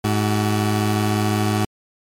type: tone pair together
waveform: 20% pulse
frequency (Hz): 105.39 / 375.8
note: G#2 / F#4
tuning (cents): +26 / +27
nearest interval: octave + minor seventh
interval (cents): 2201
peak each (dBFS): -13 / -20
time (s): 0.04-1.65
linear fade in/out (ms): 5
effects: MP3 64 kbps